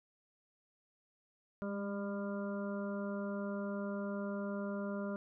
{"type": "harmonic tone with a mistuned harmonic", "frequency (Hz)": 200, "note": "G3", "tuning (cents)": 35, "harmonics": [1, 2, 3, 5, 6, 7], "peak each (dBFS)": [-38, -45, -43, -52, -52, -50], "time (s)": [1.62, 5.16], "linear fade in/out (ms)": 0, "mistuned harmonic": 1, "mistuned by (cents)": 23, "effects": []}